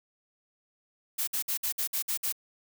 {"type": "noise bursts", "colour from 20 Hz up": "blue", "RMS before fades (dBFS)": -30, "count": 8, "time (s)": [1.18, 2.325], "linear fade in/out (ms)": 10, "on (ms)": 95, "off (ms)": 55, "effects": []}